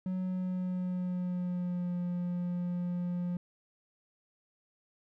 triangle tone with pitch glide, 185 to 176.75 Hz, F#3 to F3, 0 to +21 cents, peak -29 dBFS, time 0.06-3.37 s, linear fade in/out 2 ms, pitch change -79 cents, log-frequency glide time 0.17-1.97 s, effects none

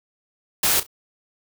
white noise with echo, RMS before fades -19 dBFS, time 0.63-0.8 s, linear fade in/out 5 ms, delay 33 ms, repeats 2, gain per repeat -14 dB, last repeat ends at 0.866 s, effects none

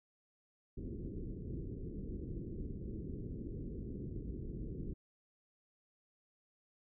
pink low-pass noise, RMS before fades -43 dBFS, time 0.77-4.94 s, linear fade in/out 10 ms, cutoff 420 Hz, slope 48 dB/octave, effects none

